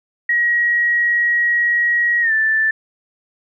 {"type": "tone with pitch glide", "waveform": "sine", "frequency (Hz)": [1901, 1763.5], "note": ["A#6", "A6"], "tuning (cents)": [33, 3], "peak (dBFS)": -13, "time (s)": [0.29, 2.71], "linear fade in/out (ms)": 5, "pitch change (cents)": -130, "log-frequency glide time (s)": [2.21, 2.32], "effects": []}